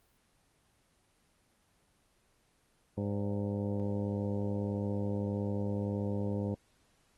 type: harmonic tone with a mistuned harmonic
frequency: 101.7 Hz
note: G#2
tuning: 36 cents flat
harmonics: 1 / 2 / 3 / 4 / 5 / 6 / 7 / 8 / 9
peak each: -35 / -35 / -41 / -42 / -40 / -48 / -55 / -55 / -53 dBFS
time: 2.97-6.55 s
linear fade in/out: 10 ms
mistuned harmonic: 6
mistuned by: -89 cents
effects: pink hiss -70 dBFS RMS until 7.17 s + Opus 24 kbps